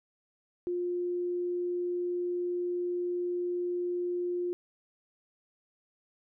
sine tone, 353.8 Hz, F4, 23 cents sharp, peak -29 dBFS, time 0.67-4.53 s, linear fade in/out 0 ms, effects none

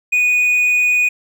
triangle tone, 2473 Hz, D#7, 11 cents flat, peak -10 dBFS, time 0.12-1.09 s, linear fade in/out 10 ms, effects none

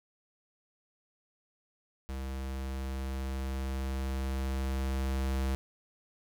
square tone with level ramp, 66.4 Hz, C2, 26 cents sharp, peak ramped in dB -36 to -29 dBFS, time 2.09-5.55 s, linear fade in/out 0 ms, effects none

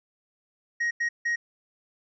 triangle tone bursts at uneven times, 1882 Hz, A#6, 16 cents sharp, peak -22 dBFS, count 3, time 0.8-0.91 / 1-1.09 / 1.25-1.36 s, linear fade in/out 10 ms, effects resampled to 16000 Hz

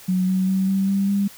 sine tone with pitch steps, 184.4 / 187.41 / 190.46 / 193.57 / 196.72 / 199.93 Hz, F#3 / F#3 / G3 / G3 / G3 / G3, -6 / +22 / -50 / -22 / +6 / +34 cents, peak -17 dBFS, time 0.08-1.28 s, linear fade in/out 10 ms, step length 200 ms, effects white hiss -44 dBFS RMS until 1.37 s

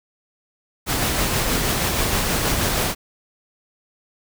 pink noise with tremolo, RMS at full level -20 dBFS, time 0.86-2.95 s, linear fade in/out 50 ms, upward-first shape sine, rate 6.3 Hz, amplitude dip 25%, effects none

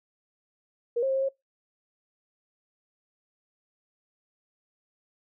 sine tone with pitch steps, 474.1 / 536 / 533 / 536 / 542 Hz, A#4 / C5 / C5 / C5 / C#5, +29 / +42 / +32 / +42 / -39 cents, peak -23 dBFS, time 0.96-1.29 s, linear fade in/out 10 ms, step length 66 ms, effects noise-tail reverb RT60 0.2 s tail -26 dB re dry

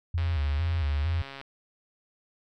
sine tone with vibrato, 79.2 Hz, D#2, 31 cents sharp, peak -24 dBFS, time 0.14-1.22 s, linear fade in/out 5 ms, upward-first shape square, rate 2.2 Hz, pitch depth 120 cents each way
click train, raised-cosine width 0.3 ms, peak -25 dBFS, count 170, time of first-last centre 0.18-1.414 s, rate 137 Hz
effects none

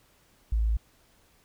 sine tone, 55 Hz, A1, in tune, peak -22 dBFS, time 0.52-0.77 s, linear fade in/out 5 ms, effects pink hiss -63 dBFS RMS until 1.44 s

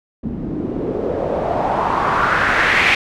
white noise with low-pass filter sweep, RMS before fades -18 dBFS, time 0.23-2.95 s, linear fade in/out 5 ms, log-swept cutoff 220 to 2400 Hz, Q 3, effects none

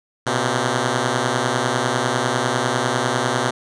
5% pulse beating tone pair, 120 / 130 Hz, B2 / C3, -49 / -11 cents, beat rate 10 Hz, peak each -10 dBFS, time 0.26-3.51 s, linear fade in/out 10 ms, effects resampled to 22050 Hz

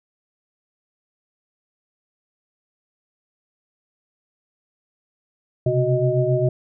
sine tone cluster, 126.8 / 134.3 / 369.4 / 624 Hz, B2 / C3 / F#4 / D#5, +46 / +46 / -3 / +5 cents, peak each -22 dBFS, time 5.66-6.49 s, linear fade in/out 5 ms, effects none

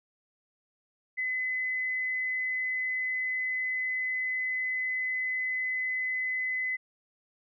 sine tone, 2023 Hz, B6, 41 cents sharp, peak -28 dBFS, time 1.17-6.77 s, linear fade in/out 20 ms, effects none

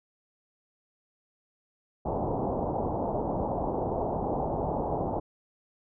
white low-pass noise, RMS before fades -30 dBFS, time 2.05-5.2 s, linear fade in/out 10 ms, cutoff 880 Hz, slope 48 dB/octave, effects none

